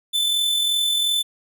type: tone with amplitude modulation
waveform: 45% pulse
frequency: 3520 Hz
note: A7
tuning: in tune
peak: -17 dBFS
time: 0.13-1.23 s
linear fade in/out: 20 ms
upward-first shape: sine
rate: 42.8 Hz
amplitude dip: 35%
effects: none